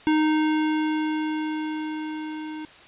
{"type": "tone with level ramp", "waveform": "square", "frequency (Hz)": 309.3, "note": "D#4", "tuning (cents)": -10, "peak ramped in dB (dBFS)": [-18, -33], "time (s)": [0.07, 2.65], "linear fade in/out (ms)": 0, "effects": ["white hiss -48 dBFS RMS until 2.87 s", "resampled to 8000 Hz"]}